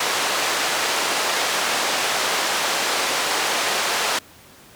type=band-pass noise; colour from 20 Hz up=pink; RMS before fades=-22 dBFS; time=0-4.19 s; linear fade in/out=5 ms; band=580 to 7500 Hz; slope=12 dB/octave; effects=pink hiss -47 dBFS RMS until 4.75 s + high-pass 80 Hz 12 dB/octave